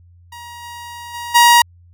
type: tone with level steps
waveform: sawtooth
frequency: 950 Hz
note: A#5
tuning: 33 cents sharp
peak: -29 / -27 / -22 / -3 dBFS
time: 0.32-1.62 s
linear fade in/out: 5 ms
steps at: 0.62 / 1.13 / 1.34 s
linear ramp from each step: 20 ms
effects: added 87 Hz sine -44 dBFS peak until 1.93 s